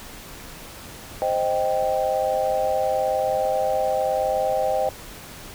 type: chord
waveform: sine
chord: C minor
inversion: none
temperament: equal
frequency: 523.3 / 622.3 / 784 Hz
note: C5 / Eb5 / G5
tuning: 0 / 0 / 0 cents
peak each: -24 dBFS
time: 1.22-4.89 s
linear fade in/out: 0 ms
effects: pink hiss -40 dBFS RMS until 5.54 s